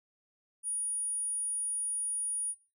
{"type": "tone", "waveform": "sine", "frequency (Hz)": 9600, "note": "D9", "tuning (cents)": 37, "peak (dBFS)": -30, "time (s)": [0.63, 2.55], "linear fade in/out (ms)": 50, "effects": ["noise-tail reverb RT60 0.3 s tail -17 dB re dry"]}